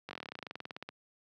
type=slowing click train; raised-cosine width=0.3 ms; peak=-25 dBFS; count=22; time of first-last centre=0.09-0.89 s; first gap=20 ms; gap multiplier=1.06; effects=high-pass 150 Hz 12 dB/octave